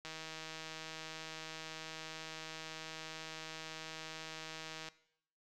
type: click train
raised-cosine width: 0.2 ms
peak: -28 dBFS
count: 770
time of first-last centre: 0.05-4.886 s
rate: 159 Hz
effects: noise-tail reverb RT60 0.7 s tail -18 dB re dry